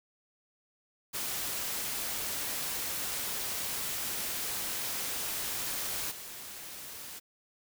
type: noise with level steps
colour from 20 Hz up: white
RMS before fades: -35 / -44 dBFS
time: 1.13-7.2 s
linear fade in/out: 20 ms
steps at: 6.1 s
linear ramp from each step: 20 ms
effects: none

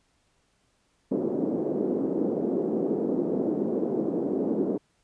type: band-pass noise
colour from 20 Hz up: white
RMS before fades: -27 dBFS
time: 1.11-4.78 s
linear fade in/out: 10 ms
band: 210 to 420 Hz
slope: 24 dB/octave
effects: pink hiss -69 dBFS RMS until 5.03 s + resampled to 22050 Hz

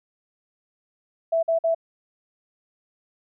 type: tone bursts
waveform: sine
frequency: 659.3 Hz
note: E5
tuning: in tune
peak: -18 dBFS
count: 3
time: 1.32-1.748 s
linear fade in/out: 10 ms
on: 110 ms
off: 49 ms
effects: none

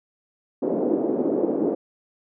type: band-pass noise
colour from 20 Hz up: white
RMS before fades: -23 dBFS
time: 0.62-1.75 s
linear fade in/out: 10 ms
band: 260 to 440 Hz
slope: 24 dB/octave
effects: none

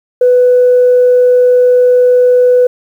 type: tone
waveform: sine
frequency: 496.7 Hz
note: B4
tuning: 10 cents sharp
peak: -3 dBFS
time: 0.21-2.67 s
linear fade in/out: 5 ms
effects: tanh soft clip ceiling 0 dBFS + 7-bit

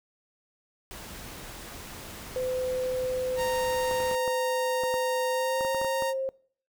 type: noise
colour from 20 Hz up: pink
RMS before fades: -42 dBFS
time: 0.91-4.15 s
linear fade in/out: 0 ms
type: tone with pitch glide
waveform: sine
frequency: 510 to 532 Hz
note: C5 to C5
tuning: -44 to +29 cents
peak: -27 dBFS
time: 2.36-6.29 s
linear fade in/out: 0 ms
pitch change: +73 cents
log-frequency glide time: 5.3-5.71 s
type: tone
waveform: sawtooth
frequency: 928 Hz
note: A#5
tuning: 8 cents flat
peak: -26 dBFS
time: 3.36-6.14 s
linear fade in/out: 50 ms
type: clicks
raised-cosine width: 1 ms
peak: -23 dBFS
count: 12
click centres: 3.912 / 4.003 / 4.113 / 4.278 / 4.836 / 4.941 / 5.609 / 5.649 / 5.747 / 5.815 / 5.847 / 6.023 s
effects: noise-tail reverb RT60 0.5 s tail -22 dB re dry

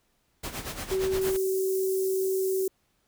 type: noise with tremolo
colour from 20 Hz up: pink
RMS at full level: -33 dBFS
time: 0.43-1.37 s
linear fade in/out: 10 ms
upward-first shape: sine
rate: 8.6 Hz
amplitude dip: 70%
type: tone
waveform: sine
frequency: 380 Hz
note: F#4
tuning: 46 cents sharp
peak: -24 dBFS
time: 0.91-2.68 s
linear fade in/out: 5 ms
type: high-pass noise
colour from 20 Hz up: white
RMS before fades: -38 dBFS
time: 1.21-2.68 s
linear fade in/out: 5 ms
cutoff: 6300 Hz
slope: 24 dB/octave
effects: pink hiss -71 dBFS RMS until 3.07 s

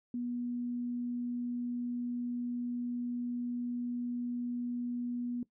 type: tone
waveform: sine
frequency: 242.7 Hz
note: B3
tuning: 30 cents flat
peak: -33 dBFS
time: 0.14-5.43 s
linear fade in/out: 2 ms
effects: noise-tail reverb RT60 0.1 s tail -18 dB re dry

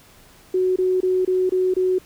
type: tone bursts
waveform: sine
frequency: 370 Hz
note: F#4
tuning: in tune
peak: -16 dBFS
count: 6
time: 0.54-1.985 s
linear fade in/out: 5 ms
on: 220 ms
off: 25 ms
effects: pink hiss -50 dBFS RMS until 2.05 s

